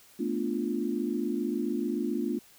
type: chord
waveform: sine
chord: B half-diminished seventh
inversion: third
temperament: equal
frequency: 220 / 246.9 / 293.7 / 349.2 Hz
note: A3 / B3 / D4 / F4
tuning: 0 / 0 / 0 / 0 cents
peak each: -33 dBFS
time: 0.19-2.39 s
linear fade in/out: 10 ms
effects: white hiss -57 dBFS RMS until 2.58 s